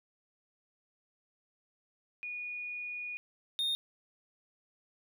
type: tone pair in turn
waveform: sine / triangle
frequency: 2454 / 3677 Hz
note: D#7 / A#7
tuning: -25 / -24 cents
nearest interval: perfect fifth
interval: 701 cents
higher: second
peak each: -37 / -28 dBFS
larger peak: second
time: 2.23-3.17 / 3.59-3.75 s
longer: first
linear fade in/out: 0 ms
effects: none